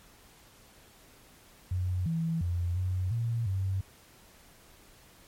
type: tone with pitch steps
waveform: sine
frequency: 91 / 164.2 / 87.2 / 92.1 / 116.3 / 95.7 Hz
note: F#2 / E3 / F2 / F#2 / A#2 / G2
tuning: -28 / -6 / -2 / -7 / -4 / -41 cents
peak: -27 dBFS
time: 1.71-3.81 s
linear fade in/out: 5 ms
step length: 350 ms
effects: pink hiss -57 dBFS RMS until 5.27 s + MP3 64 kbps